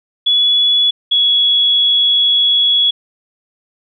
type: tone pair in turn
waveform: sine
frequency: 3400 / 3363 Hz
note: G#7 / G#7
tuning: +40 / +21 cents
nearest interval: unison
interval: 19 cents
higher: first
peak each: -9 dBFS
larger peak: neither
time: 0.26-0.91 / 1.11-2.91 s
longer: second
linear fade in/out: 10 ms
effects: none